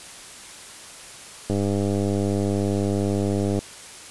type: click train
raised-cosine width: 2 ms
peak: -11 dBFS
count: 210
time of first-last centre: 1.5-3.59 s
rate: 100 Hz
effects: white hiss -41 dBFS RMS until 4.1 s + resampled to 24000 Hz